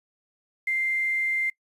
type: tone with quantisation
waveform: sine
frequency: 2093 Hz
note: C7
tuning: in tune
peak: -23 dBFS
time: 0.67-1.5 s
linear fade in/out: 5 ms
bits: 8
effects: noise-tail reverb RT60 0.1 s tail -23 dB re dry + resampled to 32000 Hz